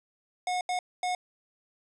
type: tone bursts at uneven times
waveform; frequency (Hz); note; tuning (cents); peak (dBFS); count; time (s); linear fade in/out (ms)
square; 726; F#5; -33; -28; 3; 0.47-0.61 / 0.69-0.79 / 1.03-1.15; 2
effects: resampled to 22050 Hz + 10-bit